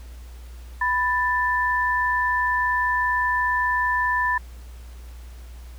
sine tone pair together, 991.1 / 1766 Hz, B5 / A6, +6 / +6 cents, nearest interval minor seventh, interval 1000 cents, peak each -22 dBFS, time 0.81-4.38 s, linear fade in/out 5 ms, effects added 60 Hz sine -37 dBFS peak until 5.78 s + pink hiss -52 dBFS RMS until 5.78 s

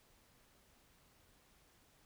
silence, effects pink hiss -69 dBFS RMS until 2.05 s

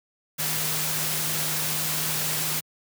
sine tone in noise, 155.56 Hz, D#3, in tune, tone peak -35 dBFS, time 0.38-2.61 s, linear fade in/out 20 ms, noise white, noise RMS -27 dBFS, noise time 0.38-2.61 s, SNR -11 dB, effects high-pass 100 Hz 12 dB/octave

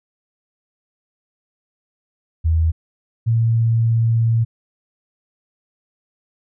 sine tone pair in turn, 81 / 114.55 Hz, E2 / A#2, -30 / -30 cents, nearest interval tritone, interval 600 cents, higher second, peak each -13 dBFS, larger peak neither, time 2.44-2.72 / 3.26-4.45 s, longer second, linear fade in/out 20 ms, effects none

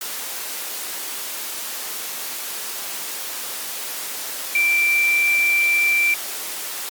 sine tone in noise, 2349 Hz, D7, in tune, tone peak -15 dBFS, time 4.55-6.14 s, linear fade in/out 2 ms, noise white, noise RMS -29 dBFS, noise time 0.01-6.89 s, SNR +11 dB, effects high-pass 300 Hz 12 dB/octave + Opus 48 kbps

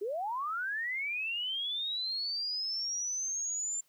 sine linear sweep, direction up, 376.4 to 7270 Hz, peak -32 dBFS, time 0.01-3.81 s, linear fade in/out 10 ms, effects white hiss -70 dBFS RMS until 3.88 s

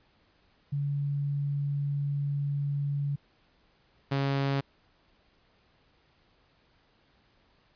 sine / sawtooth tone pair in turn, 142.4 / 138.11 Hz, C#3 / C#3, +47 / -6 cents, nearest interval minor second, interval 53 cents, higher first, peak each -27 / -22 dBFS, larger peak second, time 0.72-3.16 / 4.11-4.61 s, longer first, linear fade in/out 10 ms, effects pink hiss -66 dBFS RMS until 7.75 s + resampled to 11025 Hz

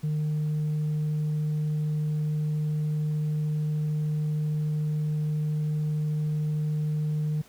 sine tone with tanh clipping, 152.2 Hz, D#3, 38 cents flat, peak -25 dBFS, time 0.03-7.42 s, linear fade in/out 10 ms, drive 1 dB, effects pink hiss -55 dBFS RMS until 7.48 s

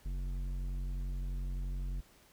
sine tone with tanh clipping, 45.79 Hz, F#1, 17 cents flat, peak -36 dBFS, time 0.05-2.01 s, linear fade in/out 10 ms, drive 11 dB, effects pink hiss -63 dBFS RMS until 2.32 s

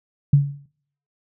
sine tone with exponential decay, 142 Hz, C#3, 42 cents sharp, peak -7 dBFS, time 0.33-0.66 s, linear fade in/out 5 ms, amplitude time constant 71 ms, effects noise-tail reverb RT60 0.6 s tail -21 dB re dry

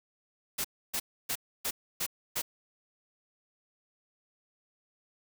white noise bursts, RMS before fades -32 dBFS, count 6, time 0.58-2.42 s, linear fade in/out 10 ms, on 65 ms, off 290 ms, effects none

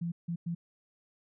sine tone bursts at uneven times, 170 Hz, F3, 46 cents flat, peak -31 dBFS, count 3, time 0.01-0.12 / 0.28-0.36 / 0.46-0.55 s, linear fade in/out 10 ms, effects none

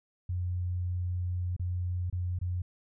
sine tone with dropouts, 89.5 Hz, F2, 43 cents sharp, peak -29 dBFS, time 0.29-2.62 s, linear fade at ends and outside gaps 5 ms, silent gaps 1.565-1.595 / 2.1-2.126 / 2.389-2.413 s, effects none

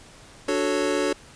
square chord, D major seventh, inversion none, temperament equal, 293.7 / 370 / 440 / 554.4 Hz, D4 / F#4 / A4 / C#5, 0 / 0 / 0 / 0 cents, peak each -28 dBFS, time 0.48-1.13 s, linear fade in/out 5 ms, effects pink hiss -48 dBFS RMS until 1.35 s + resampled to 22050 Hz

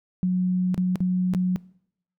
sine tone with dropouts, 182.6 Hz, F#3, 23 cents flat, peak -19 dBFS, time 0.23-1.56 s, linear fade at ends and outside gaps 0 ms, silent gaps 0.744-0.778 / 0.957-1.005 / 1.337-1.348 s, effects noise-tail reverb RT60 0.7 s tail -22 dB re dry

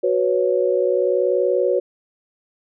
sine chord, F# suspended fourth, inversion none, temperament equal, 370 / 493.9 / 554.4 Hz, F#4 / B4 / C#5, 0 / 0 / 0 cents, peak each -20 dBFS, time 0.03-1.8 s, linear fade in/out 10 ms, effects none

